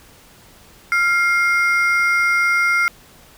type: ring-modulated tone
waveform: triangle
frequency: 1757 Hz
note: A6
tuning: 3 cents flat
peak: -9 dBFS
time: 0.92-2.88 s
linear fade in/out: 0 ms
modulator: 368 Hz
effects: pink hiss -47 dBFS RMS until 3.37 s